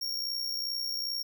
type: tone with amplitude modulation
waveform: 45% pulse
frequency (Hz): 5540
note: F8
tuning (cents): -15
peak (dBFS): -29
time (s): 0.01-1.23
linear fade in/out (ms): 10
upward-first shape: sine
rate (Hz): 62.5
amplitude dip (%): 55
effects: none